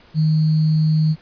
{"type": "tone with sample-and-hold", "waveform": "sine", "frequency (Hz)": 156.2, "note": "D#3", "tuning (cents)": 7, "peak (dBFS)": -13, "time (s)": [0.14, 1.16], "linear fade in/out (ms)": 50, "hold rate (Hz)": 4410, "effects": ["pink hiss -50 dBFS RMS until 1.21 s", "resampled to 11025 Hz"]}